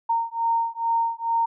sine beating tone pair, 920 / 922.3 Hz, A#5 / A#5, -23 / -19 cents, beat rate 2.3 Hz, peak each -24 dBFS, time 0.09-1.46 s, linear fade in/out 10 ms, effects none

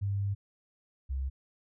sine tone pair in turn, 99.8 / 66.61 Hz, G2 / C2, +32 / +32 cents, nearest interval perfect fifth, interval 700 cents, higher first, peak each -28 / -30 dBFS, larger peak first, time 0.01-0.35 / 1.09-1.3 s, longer first, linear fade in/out 20 ms, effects none

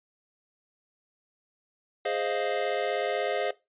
square chord, F minor seventh, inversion first, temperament equal, 415.3 / 523.3 / 622.3 / 698.5 Hz, Ab4 / C5 / Eb5 / F5, 0 / 0 / 0 / 0 cents, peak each -33 dBFS, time 2.05-3.51 s, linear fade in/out 5 ms, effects noise-tail reverb RT60 0.2 s tail -17 dB re dry + resampled to 8000 Hz

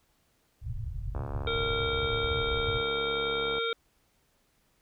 white low-pass noise, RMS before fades -35 dBFS, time 0.61-2.83 s, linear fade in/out 50 ms, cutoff 130 Hz, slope 96 dB/octave
click train, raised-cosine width 1 ms, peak -25 dBFS, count 172, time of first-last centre 1.15-3.582 s, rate 70.3 Hz
harmonic tone, 460.2 Hz, A#4, 22 cents flat, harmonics 1 / 3 / 5 / 7 / 8, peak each -31 / -33 / -37 / -40 / -35 dBFS, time 1.47-3.73 s, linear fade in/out 2 ms
effects pink hiss -70 dBFS RMS until 4.81 s

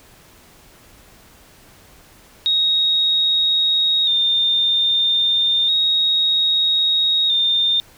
sine tone with vibrato, 3691 Hz, A#7, 18 cents flat, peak -14 dBFS, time 2.46-7.8 s, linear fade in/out 0 ms, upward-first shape square, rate 0.31 Hz, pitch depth 34 cents each way, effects pink hiss -48 dBFS RMS until 7.97 s

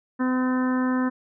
harmonic tone, 255.1 Hz, C4, 44 cents flat, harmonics 1 / 2 / 3 / 4 / 5 / 6 / 7, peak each -21 / -33 / -39 / -32 / -36 / -36 / -37 dBFS, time 0.19-1.1 s, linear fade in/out 20 ms, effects none

